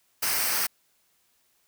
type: noise with comb filter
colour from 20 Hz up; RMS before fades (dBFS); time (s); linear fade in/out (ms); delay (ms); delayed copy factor
white; -26; 0.22-0.67; 10; 0.28; -0.55
effects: white hiss -68 dBFS RMS until 1.67 s